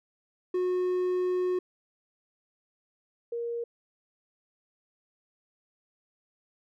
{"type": "tone pair in turn", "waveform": ["triangle", "sine"], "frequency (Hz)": [363.9, 469.9], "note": ["F#4", "A#4"], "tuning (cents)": [-29, 14], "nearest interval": "major third", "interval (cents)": 443, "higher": "second", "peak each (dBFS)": [-23, -30], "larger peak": "first", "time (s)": [[0.54, 1.59], [3.32, 3.64]], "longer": "first", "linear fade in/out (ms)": 5, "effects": []}